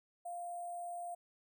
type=tone with sample-and-hold; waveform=sine; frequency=698.5 Hz; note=F5; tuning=in tune; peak=-40 dBFS; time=0.25-1.15 s; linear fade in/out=10 ms; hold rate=8820 Hz; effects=none